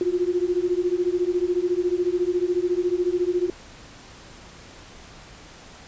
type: beating tone pair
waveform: sine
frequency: 349.2 / 363.2 Hz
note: F4 / F#4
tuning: 0 / -32 cents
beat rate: 14 Hz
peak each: -23 dBFS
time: 0.01-3.5 s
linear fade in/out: 2 ms
effects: pink hiss -45 dBFS RMS until 5.87 s + resampled to 16000 Hz